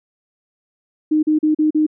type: tone bursts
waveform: sine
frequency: 307.7 Hz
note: D#4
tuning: 19 cents flat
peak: -12 dBFS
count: 5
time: 1.11-1.866 s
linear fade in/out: 10 ms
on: 120 ms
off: 39 ms
effects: none